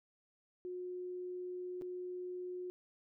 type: tone with dropouts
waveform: sine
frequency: 361.6 Hz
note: F#4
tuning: 40 cents flat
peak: -40 dBFS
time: 0.65-2.7 s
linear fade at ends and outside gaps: 0 ms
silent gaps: 1.813-1.82 s
effects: none